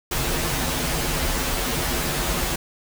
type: noise with comb filter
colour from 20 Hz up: pink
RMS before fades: -24 dBFS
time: 0.11-2.56 s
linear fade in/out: 5 ms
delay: 10 ms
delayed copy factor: -0.95
effects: none